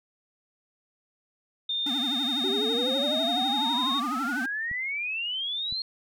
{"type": "tone with pitch glide", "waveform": "sine", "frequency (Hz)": [3627, 3705], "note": ["A#7", "A#7"], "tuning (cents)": [-48, -11], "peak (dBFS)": -26, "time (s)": [1.69, 4], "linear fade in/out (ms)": 5, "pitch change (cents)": 37, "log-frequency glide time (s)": [1.84, 2.6]}
{"type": "tone with vibrato", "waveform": "square", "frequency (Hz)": 261.6, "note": "C4", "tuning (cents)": 0, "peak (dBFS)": -31, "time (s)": [1.86, 4.46], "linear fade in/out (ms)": 5, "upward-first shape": "triangle", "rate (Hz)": 12, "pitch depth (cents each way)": 250}
{"type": "exponential sweep", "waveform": "sine", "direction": "up", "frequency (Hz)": [371.7, 4281], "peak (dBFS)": -28, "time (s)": [2.44, 5.82], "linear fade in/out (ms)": 2}
{"type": "clicks", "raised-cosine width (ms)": 5, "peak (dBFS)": -31, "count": 2, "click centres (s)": [4.714, 5.725]}
{"effects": []}